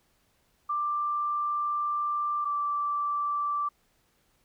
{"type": "tone pair in turn", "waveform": "sine", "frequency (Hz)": [1181, 1167.4], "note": ["D6", "D6"], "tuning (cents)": [9, -11], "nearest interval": "unison", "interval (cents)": 20, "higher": "first", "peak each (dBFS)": -26, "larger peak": "neither", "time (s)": [[0.69, 2.45], [2.45, 3.69]], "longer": "first", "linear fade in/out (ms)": 10, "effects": ["pink hiss -69 dBFS RMS until 4.44 s"]}